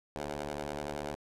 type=ring-modulated tone; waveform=10% pulse; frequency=73.42 Hz; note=D2; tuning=in tune; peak=-25 dBFS; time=0.16-1.15 s; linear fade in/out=0 ms; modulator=472 Hz; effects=low-pass 11000 Hz 12 dB/octave